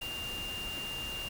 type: tone in noise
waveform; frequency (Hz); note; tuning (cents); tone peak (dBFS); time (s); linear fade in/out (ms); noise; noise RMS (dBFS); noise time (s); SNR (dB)
sine; 2799; F7; +3; -37; 0.01-1.29; 10; pink; -43; 0.01-1.29; +3
effects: none